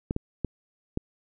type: clicks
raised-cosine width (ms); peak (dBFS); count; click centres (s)
3; -14; 4; 0.109 / 0.164 / 0.447 / 0.974
effects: none